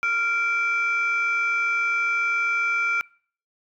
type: tone pair together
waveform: sine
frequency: 1389.6 / 2337 Hz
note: F6 / D7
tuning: -9 / -9 cents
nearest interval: major sixth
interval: 900 cents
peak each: -22 dBFS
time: 0.03-3.01 s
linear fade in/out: 0 ms
effects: noise-tail reverb RT60 0.5 s tail -25 dB re dry + tanh soft clip ceiling -15 dBFS